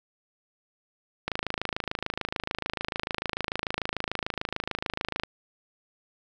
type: click train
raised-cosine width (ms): 0.3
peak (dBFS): -12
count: 107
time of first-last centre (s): 1.28-5.235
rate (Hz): 26.8
effects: none